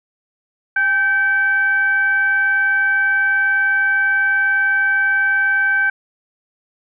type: tone with frequency modulation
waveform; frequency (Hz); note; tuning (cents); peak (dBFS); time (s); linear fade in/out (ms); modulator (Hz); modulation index
sine; 1553; G6; -17; -13; 0.76-5.9; 5; 742; 0.34
effects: none